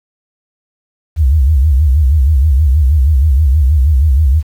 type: tone with vibrato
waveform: sine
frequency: 71.2 Hz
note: C#2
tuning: 47 cents sharp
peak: -6 dBFS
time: 1.16-4.43 s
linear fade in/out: 50 ms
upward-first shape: sine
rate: 6.3 Hz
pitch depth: 210 cents each way
effects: 7-bit